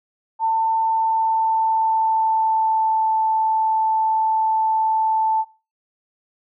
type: tone with pitch glide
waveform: sine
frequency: 894 to 880.7 Hz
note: A5 to A5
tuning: +27 to +1 cents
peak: -16 dBFS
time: 0.39-5.45 s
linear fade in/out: 50 ms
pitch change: -26 cents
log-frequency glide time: 0.8-3.12 s
effects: noise-tail reverb RT60 0.3 s tail -18 dB re dry